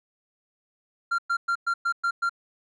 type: tone bursts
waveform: triangle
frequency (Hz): 1383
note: F6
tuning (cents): -17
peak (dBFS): -20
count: 7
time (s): 1.11-2.295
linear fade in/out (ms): 10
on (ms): 75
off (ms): 110
effects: resampled to 22050 Hz